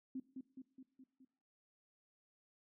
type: tone with echo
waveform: sine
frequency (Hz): 261.6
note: C4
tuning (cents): 0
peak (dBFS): -40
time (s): 0.15-0.2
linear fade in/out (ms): 5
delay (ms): 210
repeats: 5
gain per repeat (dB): -4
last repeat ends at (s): 1.25
effects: noise-tail reverb RT60 0.6 s tail -19 dB re dry